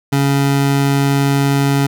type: tone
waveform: 25% pulse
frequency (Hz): 139.4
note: C#3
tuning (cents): +10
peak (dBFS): -8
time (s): 0.12-1.87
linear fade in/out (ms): 10
effects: none